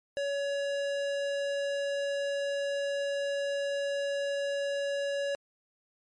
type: tone with hard clipping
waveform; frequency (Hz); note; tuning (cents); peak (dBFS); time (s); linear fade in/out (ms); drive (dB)
sine; 563; C#5; +27; -31; 0.17-5.35; 0; 17
effects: MP3 48 kbps